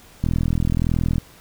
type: click train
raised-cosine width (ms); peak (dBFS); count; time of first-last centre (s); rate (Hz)
5; -8; 40; 0.24-1.182; 41.4
effects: pink hiss -48 dBFS RMS until 1.4 s